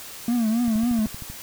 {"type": "tone with vibrato", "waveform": "triangle", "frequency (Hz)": 229.4, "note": "A#3", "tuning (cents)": -28, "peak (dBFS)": -17, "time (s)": [0.28, 1.06], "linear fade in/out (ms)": 2, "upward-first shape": "triangle", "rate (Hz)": 3.7, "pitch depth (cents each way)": 130}
{"type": "click train", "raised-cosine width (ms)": 5, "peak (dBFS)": -24, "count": 9, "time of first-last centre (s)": [0.68, 1.3], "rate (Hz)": 12.9}
{"effects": ["white hiss -39 dBFS RMS until 1.42 s"]}